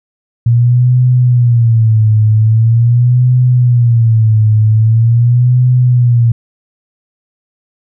sine tone with vibrato, 116.54 Hz, A#2, in tune, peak -5 dBFS, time 0.46-6.32 s, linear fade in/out 5 ms, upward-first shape sine, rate 0.43 Hz, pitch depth 130 cents each way, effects none

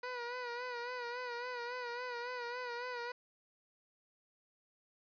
15% pulse tone with vibrato, 488 Hz, B4, 21 cents flat, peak -33 dBFS, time 0.03-3.12 s, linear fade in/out 5 ms, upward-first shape sine, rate 3.6 Hz, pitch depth 54 cents each way, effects resampled to 11025 Hz + 11-bit

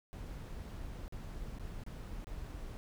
brown noise with dropouts, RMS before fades -44 dBFS, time 0.13-2.77 s, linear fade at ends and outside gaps 0 ms, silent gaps 1.08-1.124 / 1.586-1.596 / 1.837-1.864 / 2.244-2.27 s, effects none

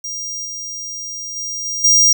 square tone with level steps, 5700 Hz, F8, 34 cents sharp, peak -24 / -26 / -23 / -21 / -9 dBFS, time 0.04-2.13 s, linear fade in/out 5 ms, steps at 0.45 / 1.36 / 1.65 / 1.84 s, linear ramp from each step 5 ms, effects none

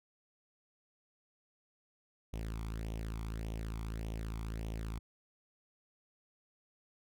sawtooth tone with flanger, 55 Hz, A1, in tune, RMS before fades -40 dBFS, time 2.33-4.99 s, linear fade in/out 5 ms, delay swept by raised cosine 0.32 to 0.9 ms, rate 1.7 Hz, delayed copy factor +0.65, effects none

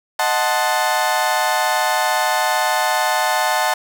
30% pulse chord, D# diminished seventh, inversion none, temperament equal, 622.3 / 740 / 880 / 1046.5 Hz, D#5 / F#5 / A5 / C6, 0 / 0 / 0 / 0 cents, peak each -21 / -18 / -17 / -22 dBFS, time 0.19-3.74 s, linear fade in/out 5 ms, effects none

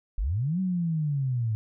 sine linear two-way sweep, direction up then down, 37 to 190.5 to 106.5 Hz, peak -24 dBFS, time 0.18-1.55 s, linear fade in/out 0 ms, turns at 0.6 s, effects none

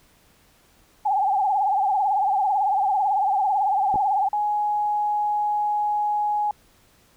sine tone with vibrato, 802 Hz, G5, 39 cents sharp, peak -18 dBFS, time 1.05-4.29 s, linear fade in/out 10 ms, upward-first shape triangle, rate 18 Hz, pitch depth 130 cents each way
clicks, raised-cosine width 2 ms, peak -19 dBFS, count 2, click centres 3.942 / 3.958 s
sine tone, 835 Hz, G#5, 9 cents sharp, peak -20 dBFS, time 4.33-6.51 s, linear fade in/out 2 ms
effects pink hiss -58 dBFS RMS until 7.16 s

